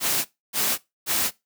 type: noise bursts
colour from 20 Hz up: white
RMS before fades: -23 dBFS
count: 3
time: 0-1.31 s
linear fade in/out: 50 ms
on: 250 ms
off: 280 ms
effects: noise-tail reverb RT60 0.2 s tail -20 dB re dry + high-pass 100 Hz 12 dB/octave

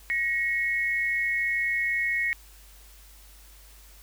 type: tone pair together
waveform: sine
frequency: 1893 / 2188 Hz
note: A#6 / C#7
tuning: +26 / -23 cents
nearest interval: minor third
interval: 251 cents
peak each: -26 / -27 dBFS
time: 0.1-2.33 s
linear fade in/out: 0 ms
effects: added 50 Hz sine -50 dBFS peak until 4.02 s + white hiss -54 dBFS RMS until 4.02 s

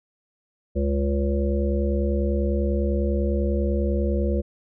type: harmonic tone with a mistuned harmonic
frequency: 70.1 Hz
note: C#2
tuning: 20 cents sharp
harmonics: 1 / 3 / 5 / 7 / 8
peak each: -22 / -27 / -29 / -30 / -31 dBFS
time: 0.75-4.42 s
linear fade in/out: 20 ms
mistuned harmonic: 3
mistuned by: -34 cents
effects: none

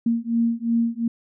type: beating tone pair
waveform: sine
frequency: 230.6 / 233.4 Hz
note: A#3 / A#3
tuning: -19 / +2 cents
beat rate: 2.8 Hz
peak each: -22 dBFS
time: 0.06-1.08 s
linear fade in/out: 5 ms
effects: none

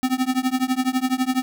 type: tone with tremolo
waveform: square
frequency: 257.3 Hz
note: C4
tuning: 29 cents flat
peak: -16 dBFS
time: 0.03-1.42 s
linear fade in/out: 0 ms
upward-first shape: triangle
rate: 12 Hz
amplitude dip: 100%
effects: none

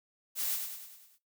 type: noise with echo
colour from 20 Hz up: blue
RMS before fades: -33 dBFS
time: 0.35-0.59 s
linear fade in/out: 50 ms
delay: 100 ms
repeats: 6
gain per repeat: -5 dB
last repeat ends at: 1.19 s
effects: noise-tail reverb RT60 0.2 s tail -18 dB re dry

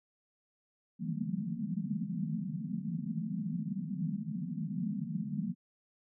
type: band-pass noise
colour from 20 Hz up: pink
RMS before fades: -36 dBFS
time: 0.99-5.55 s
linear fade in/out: 50 ms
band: 150 to 240 Hz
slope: 96 dB/octave
effects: none

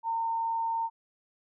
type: tone with amplitude modulation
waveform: sine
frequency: 913 Hz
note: A#5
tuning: 36 cents flat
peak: -26 dBFS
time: 0.03-0.9 s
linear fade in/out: 50 ms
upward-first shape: sine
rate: 103 Hz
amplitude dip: 25%
effects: none

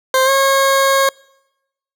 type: tone with pitch glide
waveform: 20% pulse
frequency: 523.3 to 543.6 Hz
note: C5 to C#5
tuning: 0 to -34 cents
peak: -6 dBFS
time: 0.14-1.09 s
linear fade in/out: 2 ms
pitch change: +66 cents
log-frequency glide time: 0.25-0.3 s
effects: noise-tail reverb RT60 0.9 s tail -26 dB re dry

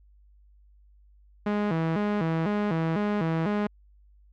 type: tone with vibrato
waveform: sawtooth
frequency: 183.7 Hz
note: F#3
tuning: 12 cents flat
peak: -20 dBFS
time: 1.46-3.67 s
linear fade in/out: 5 ms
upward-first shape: square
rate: 2 Hz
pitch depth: 210 cents each way
effects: added 50 Hz sine -54 dBFS peak until 4.32 s + low-pass 2000 Hz 12 dB/octave

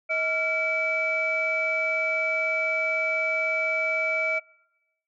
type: tone cluster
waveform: sine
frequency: 637 / 1383 / 2299 Hz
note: D#5 / F6 / D7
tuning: +41 / -17 / -37 cents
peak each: -28 / -32 / -24 dBFS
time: 0.09-4.4 s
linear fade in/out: 20 ms
effects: noise-tail reverb RT60 1.0 s tail -26 dB re dry + tanh soft clip ceiling -15 dBFS

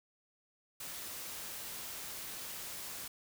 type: noise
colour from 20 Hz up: white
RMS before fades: -44 dBFS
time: 0.8-3.08 s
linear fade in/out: 5 ms
effects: none

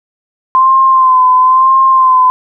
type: tone with vibrato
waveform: sine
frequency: 1038 Hz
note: C6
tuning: 14 cents flat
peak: -4 dBFS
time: 0.55-2.3 s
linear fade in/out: 0 ms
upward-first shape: sine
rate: 1 Hz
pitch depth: 39 cents each way
effects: none

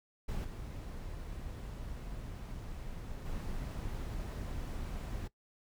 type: noise with level steps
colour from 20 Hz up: brown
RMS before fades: -37 / -43 / -39 dBFS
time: 0.28-5.28 s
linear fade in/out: 10 ms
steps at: 0.44 / 3.25 s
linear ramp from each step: 10 ms
effects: noise-tail reverb RT60 0.1 s tail -19 dB re dry

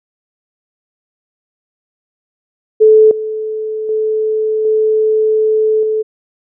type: tone with level steps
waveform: sine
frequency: 434.4 Hz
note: A4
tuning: 22 cents flat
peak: -3 / -17 / -12 / -9 / -12 dBFS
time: 2.8-6.03 s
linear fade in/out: 20 ms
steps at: 3.11 / 3.89 / 4.65 / 5.83 s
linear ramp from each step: 2 ms
effects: none

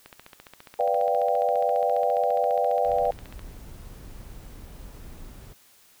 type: click train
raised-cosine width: 0.3 ms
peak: -27 dBFS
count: 50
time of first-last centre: 0.06-3.393 s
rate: 14.7 Hz
type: chord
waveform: sine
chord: G dominant seventh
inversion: first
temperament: equal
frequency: 493.9 / 587.3 / 698.5 / 784 Hz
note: B4 / D5 / F5 / G5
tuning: 0 / 0 / 0 / 0 cents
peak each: -26 dBFS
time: 0.79-3.11 s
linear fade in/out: 5 ms
type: noise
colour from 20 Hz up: brown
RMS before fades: -42 dBFS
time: 2.84-5.54 s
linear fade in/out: 20 ms
effects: white hiss -57 dBFS RMS until 6 s

